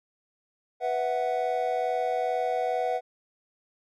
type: chord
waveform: triangle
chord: B suspended fourth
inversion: none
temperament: just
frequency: 493.9 / 658.5 / 740.8 Hz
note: B4 / E5 / F#5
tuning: 0 / -2 / +2 cents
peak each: -28 / -29 / -26 dBFS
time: 0.8-3.01 s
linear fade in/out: 50 ms
effects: none